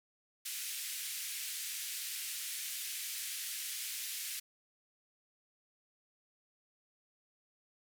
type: band-pass noise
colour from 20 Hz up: white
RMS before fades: -41 dBFS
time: 0.45-4.4 s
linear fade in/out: 10 ms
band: 1900 to 14000 Hz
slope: 24 dB/octave
effects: none